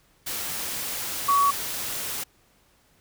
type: tone in noise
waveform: sine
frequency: 1128 Hz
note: C#6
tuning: 30 cents sharp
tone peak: -17 dBFS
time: 1.28-1.51 s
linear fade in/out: 10 ms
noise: white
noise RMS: -31 dBFS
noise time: 0.26-2.24 s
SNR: +11 dB
effects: pink hiss -62 dBFS RMS until 3 s